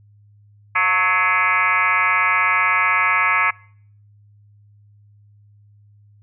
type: tone with frequency modulation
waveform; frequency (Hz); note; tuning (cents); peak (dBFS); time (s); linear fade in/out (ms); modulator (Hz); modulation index
sine; 1684; G#6; +24; -14; 0.75-3.51; 10; 194; 3.7
effects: noise-tail reverb RT60 0.6 s tail -25 dB re dry + added 103 Hz sine -48 dBFS peak until 6.22 s